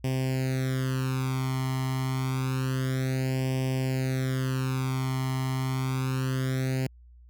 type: tone with flanger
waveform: sawtooth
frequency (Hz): 130.81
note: C3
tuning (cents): 0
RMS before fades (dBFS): -28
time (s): 0.04-6.87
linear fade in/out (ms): 5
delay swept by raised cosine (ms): 0.37 to 0.97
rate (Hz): 0.28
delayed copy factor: +1
effects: added 60 Hz sine -49 dBFS peak until 7.29 s